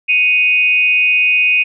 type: tone with amplitude modulation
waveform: sine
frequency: 2500 Hz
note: D#7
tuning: 8 cents sharp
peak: -6 dBFS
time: 0.08-1.64 s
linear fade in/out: 20 ms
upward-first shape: sine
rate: 284 Hz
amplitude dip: 70%
effects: none